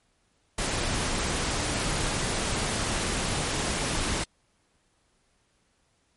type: noise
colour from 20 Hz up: pink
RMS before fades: -28 dBFS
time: 0.58-4.24 s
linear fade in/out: 5 ms
effects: pink hiss -69 dBFS RMS until 6.16 s + MP3 48 kbps